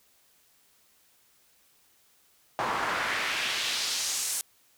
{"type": "noise with band-pass filter sweep", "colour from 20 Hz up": "pink", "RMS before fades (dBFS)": -30, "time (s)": [2.59, 4.41], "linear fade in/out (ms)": 0, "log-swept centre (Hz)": [890, 9400], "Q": 1.4, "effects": ["white hiss -64 dBFS RMS until 4.77 s"]}